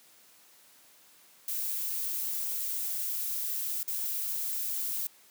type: noise with dropouts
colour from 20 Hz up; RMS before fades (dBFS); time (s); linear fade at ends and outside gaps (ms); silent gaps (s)
violet; -33; 1.48-5.07; 2; 3.831-3.878
effects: white hiss -59 dBFS RMS until 5.3 s + high-pass 150 Hz 12 dB/octave